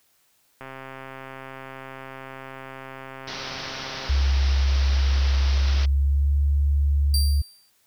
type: click train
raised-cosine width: 0.5 ms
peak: -23 dBFS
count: 463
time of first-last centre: 0.61-4.084 s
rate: 133 Hz
type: low-pass noise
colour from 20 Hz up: white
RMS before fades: -35 dBFS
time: 3.27-5.86 s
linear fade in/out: 10 ms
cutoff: 5700 Hz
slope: 96 dB/octave
type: tone with pitch glide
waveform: sine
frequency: 67.7 to 71.31 Hz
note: C#2 to C#2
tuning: -40 to +50 cents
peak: -17 dBFS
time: 4.09-7.42 s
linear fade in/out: 10 ms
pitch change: +90 cents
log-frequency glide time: 5.56-6.36 s
type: tone with exponential decay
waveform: sawtooth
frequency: 4699 Hz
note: D8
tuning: in tune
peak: -19 dBFS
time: 7.14-7.7 s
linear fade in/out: 1 ms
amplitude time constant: 120 ms
effects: white hiss -64 dBFS RMS until 7.86 s